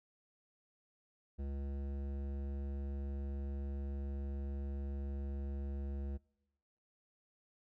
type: tone with hard clipping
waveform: sine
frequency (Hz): 69.5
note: C#2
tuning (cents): +5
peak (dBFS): -40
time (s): 1.38-6.18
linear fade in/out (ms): 20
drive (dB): 14
effects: noise-tail reverb RT60 1.0 s tail -24 dB re dry